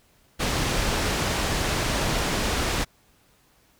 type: low-pass noise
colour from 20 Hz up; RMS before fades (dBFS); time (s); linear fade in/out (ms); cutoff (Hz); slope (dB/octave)
pink; -25; 0.39-2.85; 20; 7500; 12
effects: pink hiss -61 dBFS RMS until 3.79 s